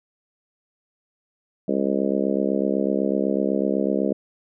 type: harmonic tone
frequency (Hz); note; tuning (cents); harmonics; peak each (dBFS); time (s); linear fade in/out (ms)
68; C#2; -33; 3 / 4 / 5 / 6 / 7 / 8 / 9; -25 / -26 / -27 / -28 / -28 / -29 / -30; 1.68-4.13; 5
effects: none